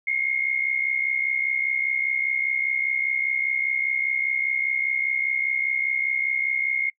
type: tone pair together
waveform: sine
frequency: 2130 / 2195 Hz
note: C7 / C#7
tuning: +30 / -18 cents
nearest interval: minor second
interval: 52 cents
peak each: -23 / -26 dBFS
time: 0.07-6.9 s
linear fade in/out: 5 ms
effects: noise-tail reverb RT60 0.1 s tail -25 dB re dry